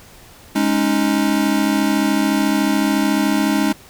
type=chord; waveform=square; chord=Ab suspended fourth; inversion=none; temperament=equal; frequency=207.7 / 277.2 / 311.1 Hz; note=Ab3 / Db4 / Eb4; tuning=0 / 0 / 0 cents; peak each=-20 dBFS; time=0.55-3.73 s; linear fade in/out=10 ms; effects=pink hiss -44 dBFS RMS until 3.89 s